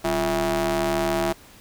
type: ring-modulated tone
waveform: sawtooth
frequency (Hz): 154.7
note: D#3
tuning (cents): -10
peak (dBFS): -14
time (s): 0.04-1.33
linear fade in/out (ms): 10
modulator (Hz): 501
effects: pink hiss -49 dBFS RMS until 1.6 s